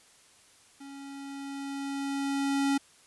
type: tone with level ramp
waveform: square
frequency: 277.2 Hz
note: C#4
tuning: in tune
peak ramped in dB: -44 to -24 dBFS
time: 0.8-2.78 s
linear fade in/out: 10 ms
effects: white hiss -59 dBFS RMS until 3.06 s + resampled to 24000 Hz